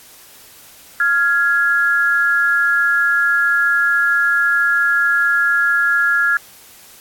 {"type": "tone pair together", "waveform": "sine", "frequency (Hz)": [1396.9, 1672.4], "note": ["F6", "G#6"], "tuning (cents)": [0, 12], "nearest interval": "minor third", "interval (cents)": 312, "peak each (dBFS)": -15, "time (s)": [1, 6.37], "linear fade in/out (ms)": 2, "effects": ["white hiss -43 dBFS RMS until 7 s", "AAC 64 kbps"]}